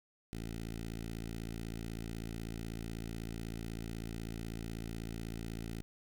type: tone with notch filter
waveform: 10% pulse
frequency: 56.1 Hz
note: A1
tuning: 34 cents sharp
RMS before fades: -42 dBFS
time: 0.33-5.82 s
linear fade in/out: 0 ms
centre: 1000 Hz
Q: 0.79
effects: none